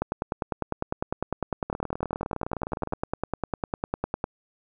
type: two click trains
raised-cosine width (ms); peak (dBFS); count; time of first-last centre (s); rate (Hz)
1; -12 / -17; 43 / 25; 0.02-4.241 / 1.7-2.924; 9.95 / 19.6
effects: none